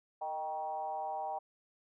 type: tone with frequency modulation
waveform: sine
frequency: 784 Hz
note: G5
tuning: in tune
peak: -35 dBFS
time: 0.21-1.39 s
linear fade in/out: 10 ms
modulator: 164 Hz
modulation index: 0.92
effects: none